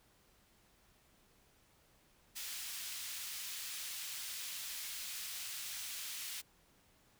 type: high-pass noise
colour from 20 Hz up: pink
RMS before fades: -44 dBFS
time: 2.35-6.42 s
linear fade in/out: 20 ms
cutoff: 2800 Hz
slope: 12 dB/octave
effects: pink hiss -69 dBFS RMS until 7.19 s